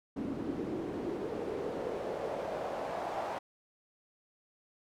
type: noise with band-pass filter sweep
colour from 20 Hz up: pink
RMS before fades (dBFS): -37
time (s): 0.16-3.39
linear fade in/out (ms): 10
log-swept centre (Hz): 270 to 780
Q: 2.7
effects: none